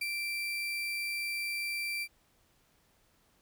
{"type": "tone with ADSR envelope", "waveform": "35% pulse", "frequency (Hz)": 2349, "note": "D7", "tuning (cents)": 0, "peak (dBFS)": -29, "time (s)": [0.01, 2.08], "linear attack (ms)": 6, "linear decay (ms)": 37, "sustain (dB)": -2, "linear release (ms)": 56, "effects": ["pink hiss -69 dBFS RMS until 3.41 s"]}